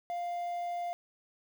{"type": "tone with quantisation", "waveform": "triangle", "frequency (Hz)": 698.5, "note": "F5", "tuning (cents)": 0, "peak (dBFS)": -31, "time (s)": [0.1, 0.93], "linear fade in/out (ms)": 0, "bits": 9, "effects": []}